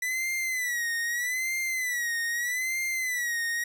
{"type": "tone with vibrato", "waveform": "45% pulse", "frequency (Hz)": 1975.5, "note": "B6", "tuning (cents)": 0, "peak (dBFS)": -27, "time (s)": [0.02, 3.64], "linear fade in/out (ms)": 5, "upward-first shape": "sine", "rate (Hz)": 0.8, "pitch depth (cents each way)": 110, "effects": []}